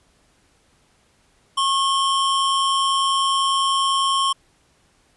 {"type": "tone pair together", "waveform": "square", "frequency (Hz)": [1088, 3086], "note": ["C#6", "G7"], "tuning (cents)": [-33, -28], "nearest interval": "octave + tritone", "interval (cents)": 1805, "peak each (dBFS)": [-19, -24], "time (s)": [1.57, 4.33], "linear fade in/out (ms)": 10, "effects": ["pink hiss -60 dBFS RMS until 5.16 s", "resampled to 24000 Hz"]}